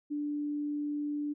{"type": "tone", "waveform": "sine", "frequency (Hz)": 293.7, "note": "D4", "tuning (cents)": 0, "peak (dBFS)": -31, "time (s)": [0.1, 1.34], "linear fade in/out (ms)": 20, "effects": []}